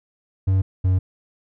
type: tone pair in turn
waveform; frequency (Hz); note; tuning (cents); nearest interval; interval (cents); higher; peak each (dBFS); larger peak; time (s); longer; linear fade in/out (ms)
triangle; 95.2 / 92.81; F#2 / F#2; +50 / +6; unison; 44; first; -13; neither; 0.47-0.62 / 0.84-0.99; neither; 10
effects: none